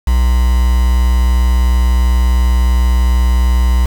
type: tone with quantisation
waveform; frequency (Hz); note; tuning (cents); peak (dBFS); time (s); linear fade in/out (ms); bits
triangle; 61.4; B1; -9; -6; 0.07-3.86; 5; 4
effects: none